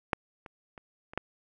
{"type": "clicks", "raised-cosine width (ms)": 0.5, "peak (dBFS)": [-10, -29, -30, -29, -14], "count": 5, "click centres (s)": [0.132, 0.462, 0.778, 1.135, 1.176], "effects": []}